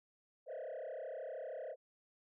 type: tone with frequency modulation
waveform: sine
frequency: 574 Hz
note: D5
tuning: 40 cents flat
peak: -39 dBFS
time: 0.46-1.76 s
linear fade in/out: 50 ms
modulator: 33 Hz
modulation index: 2.6
effects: tanh soft clip ceiling -41 dBFS